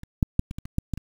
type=clicks; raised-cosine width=5 ms; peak=-26 / -6 / -7 / -21 / -21 / -25 / -10 / -14 / -23 dBFS; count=9; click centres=0.034 / 0.228 / 0.394 / 0.511 / 0.585 / 0.655 / 0.784 / 0.937 / 0.976 s; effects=7-bit